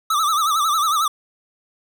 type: tone with vibrato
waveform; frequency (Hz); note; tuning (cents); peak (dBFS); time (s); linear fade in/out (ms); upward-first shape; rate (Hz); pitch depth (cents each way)
square; 1237; D#6; -10; -17; 0.1-1.08; 5; sine; 11; 120
effects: none